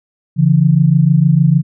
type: tone pair together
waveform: sine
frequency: 141.45 / 168 Hz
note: C#3 / E3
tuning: +35 / +33 cents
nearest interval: minor third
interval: 298 cents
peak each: -10 dBFS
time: 0.36-1.63 s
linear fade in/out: 50 ms
effects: none